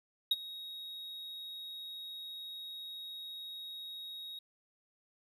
triangle tone with ADSR envelope, 3773 Hz, A#7, 20 cents sharp, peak -22 dBFS, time 0.31-4.39 s, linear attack 5 ms, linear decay 33 ms, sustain -19 dB, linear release 4 ms, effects none

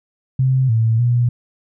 sine tone with pitch steps, 130.9 / 112.7 / 120.8 Hz, C3 / A2 / B2, +1 / +42 / -38 cents, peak -12 dBFS, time 0.39-1.29 s, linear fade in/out 5 ms, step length 300 ms, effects none

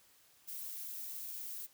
violet noise with amplitude modulation, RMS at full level -41 dBFS, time 0.47-1.67 s, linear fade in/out 20 ms, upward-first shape sine, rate 241 Hz, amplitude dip 65%, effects white hiss -66 dBFS RMS until 1.73 s

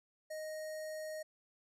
square tone with notch filter, 622.3 Hz, D#5, in tune, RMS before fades -43 dBFS, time 0.3-1.23 s, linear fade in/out 10 ms, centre 3100 Hz, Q 1.7, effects resampled to 32000 Hz

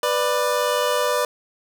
25% pulse tone pair together, 493.9 / 592.4 Hz, B4 / D5, 0 / +15 cents, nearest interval minor third, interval 315 cents, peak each -18 dBFS, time 0.03-1.25 s, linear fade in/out 2 ms, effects none

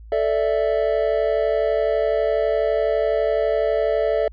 triangle chord, A suspended fourth, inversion none, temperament equal, 440 / 587.3 / 659.3 Hz, A4 / D5 / E5, 0 / 0 / 0 cents, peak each -20 dBFS, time 0.12-4.28 s, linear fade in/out 2 ms, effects added 55 Hz sine -38 dBFS peak until 4.32 s + resampled to 11025 Hz

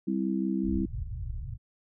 harmonic tone, 65.41 Hz, C2, in tune, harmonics 3 / 4 / 5, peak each -29 / -32 / -31 dBFS, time 0.07-0.86 s, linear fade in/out 10 ms
white low-pass noise, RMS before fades -35 dBFS, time 0.63-1.58 s, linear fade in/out 50 ms, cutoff 120 Hz, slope 48 dB/octave
effects none

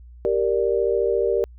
sine chord, G minor, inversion none, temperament equal, 392 / 466.2 / 587.3 Hz, G4 / Bb4 / D5, 0 / 0 / 0 cents, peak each -22 / -21 / -25 dBFS, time 0.25-1.44 s, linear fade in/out 0 ms, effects added 60 Hz sine -41 dBFS peak until 1.58 s

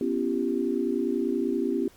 sine chord, C# half-diminished seventh, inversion third, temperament equal with one note detuned, 246.9 / 277.2 / 337.3 / 392 Hz, B3 / C#4 / E4 / G4, 0 / 0 / +40 / 0 cents, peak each -29 dBFS, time 0.01-1.88 s, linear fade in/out 2 ms, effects pink hiss -56 dBFS RMS until 1.96 s + MP3 96 kbps

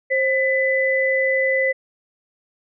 sine tone pair together, 530 / 2001 Hz, C5 / B6, +22 / +22 cents, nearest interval octave + major seventh, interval 2300 cents, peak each -19 dBFS, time 0.1-1.73 s, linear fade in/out 20 ms, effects none

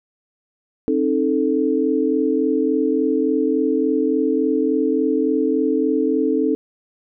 sine chord, A diminished, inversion first, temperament equal with one note detuned, 267.6 / 311.1 / 440 Hz, C4 / Eb4 / A4, +39 / 0 / 0 cents, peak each -20 dBFS, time 0.88-6.55 s, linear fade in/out 0 ms, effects none

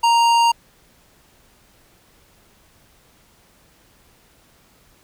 triangle tone with hard clipping, 932.3 Hz, A#5, in tune, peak -14 dBFS, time 0.03-0.52 s, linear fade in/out 10 ms, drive 18 dB, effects pink hiss -55 dBFS RMS until 5.03 s

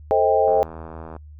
sine chord, A half-diminished seventh, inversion none, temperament just, 440 / 528 / 633.6 / 792 Hz, A4 / C5 / Eb5 / G5, 0 / +16 / +31 / +18 cents, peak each -20 dBFS, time 0.11-0.63 s, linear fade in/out 0 ms
click train, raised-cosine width 1 ms, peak -22 dBFS, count 56, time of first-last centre 0.48-1.164 s, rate 80.4 Hz
effects noise-tail reverb RT60 0.1 s tail -26 dB re dry + added 75 Hz sine -39 dBFS peak until 1.39 s

